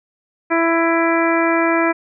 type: harmonic tone with a mistuned harmonic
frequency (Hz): 332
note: E4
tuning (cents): +12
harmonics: 1 / 2 / 3 / 4 / 5 / 6 / 7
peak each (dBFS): -17 / -20 / -22 / -23 / -24 / -25 / -25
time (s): 0.5-1.93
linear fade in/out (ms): 20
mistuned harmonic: 7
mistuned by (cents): +18
effects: none